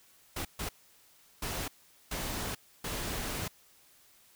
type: noise bursts at uneven times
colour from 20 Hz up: pink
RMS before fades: -36 dBFS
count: 5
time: 0.36-0.45 / 0.59-0.69 / 1.42-1.68 / 2.11-2.55 / 2.84-3.48 s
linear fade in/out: 5 ms
effects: white hiss -62 dBFS RMS until 4.35 s